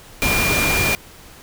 sine tone in noise, 2400 Hz, D7, 37 cents sharp, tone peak -19 dBFS, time 0.22-0.95 s, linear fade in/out 0 ms, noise pink, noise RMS -20 dBFS, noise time 0.22-0.95 s, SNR -2 dB, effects pink hiss -43 dBFS RMS until 1.42 s

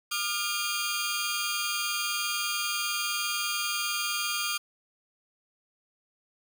25% pulse tone cluster, 1205 / 1401 / 2430 / 3239 / 4670 Hz, D6 / F6 / D#7 / G#7 / D8, +44 / +5 / -42 / -44 / -11 cents, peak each -31 dBFS, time 0.11-4.58 s, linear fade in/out 10 ms, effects 9-bit

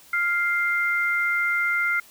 sine tone pair together, 1400 / 2095 Hz, F6 / C7, +4 / +2 cents, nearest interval perfect fifth, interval 698 cents, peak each -23 dBFS, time 0.13-2 s, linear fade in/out 5 ms, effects white hiss -51 dBFS RMS until 2.1 s

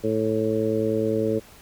harmonic tone, 109.9 Hz, A2, 2 cents flat, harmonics 1 / 2 / 3 / 4 / 5, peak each -31 / -28 / -27 / -24 / -28 dBFS, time 0.03-1.4 s, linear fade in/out 20 ms, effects pink hiss -49 dBFS RMS until 1.61 s

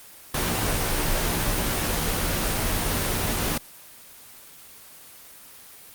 pink noise with comb filter, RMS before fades -24 dBFS, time 0.34-3.58 s, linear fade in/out 5 ms, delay 15 ms, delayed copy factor -0.8, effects white hiss -46 dBFS RMS until 5.94 s + Opus 24 kbps

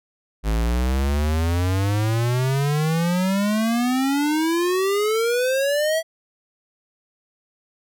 square exponential sweep, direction up, 52.2 to 659.3 Hz, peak -19 dBFS, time 0.43-6.03 s, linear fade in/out 50 ms, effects none

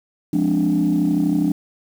sine chord, D half-diminished seventh, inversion first, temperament equal, 174.61 / 207.7 / 261.6 / 293.7 Hz, F3 / Ab3 / C4 / D4, 0 / 0 / 0 / 0 cents, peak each -20 / -22 / -23 / -17 dBFS, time 0.33-1.52 s, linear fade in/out 5 ms, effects tanh soft clip ceiling -10 dBFS + 7-bit

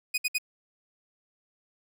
sawtooth tone bursts, 2489 Hz, D#7, in tune, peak -21 dBFS, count 3, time 0.14-0.384 s, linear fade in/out 10 ms, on 40 ms, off 62 ms, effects none

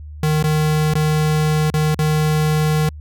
square tone with dropouts, 153.8 Hz, D#3, 20 cents flat, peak -15 dBFS, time 0.23-2.89 s, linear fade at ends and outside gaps 2 ms, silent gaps 0.427-0.44 / 0.937-0.953 / 1.702-1.74 / 1.946-1.99 s, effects added 75 Hz sine -31 dBFS peak until 3 s

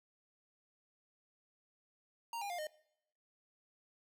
square tone with pitch steps, 929 / 808.7 / 704.1 / 612.9 Hz, A#5 / G#5 / F5 / D#5, -6 / -46 / +14 / -26 cents, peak -40 dBFS, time 2.33-2.67 s, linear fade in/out 2 ms, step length 85 ms, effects noise-tail reverb RT60 0.7 s tail -20 dB re dry

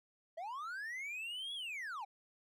triangle linear two-way sweep, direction up then down, 622.3 to 3400 to 747 Hz, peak -39 dBFS, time 0.37-2.05 s, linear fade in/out 10 ms, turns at 1.54 s, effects none

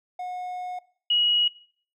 triangle / sine tone pair in turn, 726 / 2904 Hz, F#5 / F#7, -33 / -33 cents, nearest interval 2 octaves, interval 2400 cents, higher second, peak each -28 / -19 dBFS, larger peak second, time 0.19-0.79 / 1.1-1.48 s, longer first, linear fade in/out 5 ms, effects noise-tail reverb RT60 0.5 s tail -20 dB re dry

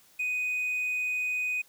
triangle tone, 2493 Hz, D#7, 3 cents sharp, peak -25 dBFS, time 0.19-1.62 s, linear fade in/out 10 ms, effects tanh soft clip ceiling -21 dBFS + white hiss -60 dBFS RMS until 1.68 s

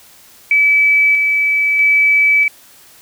sine tone with tremolo, 2298 Hz, D7, 38 cents flat, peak -8 dBFS, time 0.51-2.48 s, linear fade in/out 2 ms, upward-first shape square, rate 0.78 Hz, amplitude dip 30%, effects white hiss -44 dBFS RMS until 3.01 s

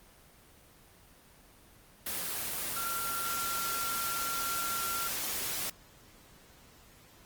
sine tone in noise, 1371 Hz, F6, 32 cents flat, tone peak -35 dBFS, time 2.76-5.08 s, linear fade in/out 5 ms, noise white, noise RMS -35 dBFS, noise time 2.06-5.7 s, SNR -3 dB, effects pink hiss -58 dBFS RMS until 7.25 s + Opus 24 kbps

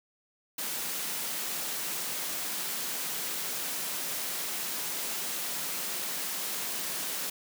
white high-pass noise, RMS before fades -34 dBFS, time 0.58-7.3 s, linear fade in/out 5 ms, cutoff 140 Hz, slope 96 dB/octave, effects none

